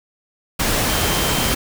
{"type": "tone in noise", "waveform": "sine", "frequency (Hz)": 3136, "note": "G7", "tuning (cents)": 0, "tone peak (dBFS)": -28, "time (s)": [0.89, 1.54], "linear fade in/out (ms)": 10, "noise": "pink", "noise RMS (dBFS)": -19, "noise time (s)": [0.59, 1.55], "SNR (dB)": -12, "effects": []}